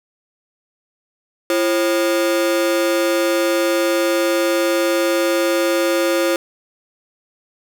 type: ring-modulated tone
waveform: 45% pulse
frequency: 440 Hz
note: A4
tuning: in tune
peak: -12 dBFS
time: 1.5-6.36 s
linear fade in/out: 0 ms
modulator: 100 Hz
effects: 9-bit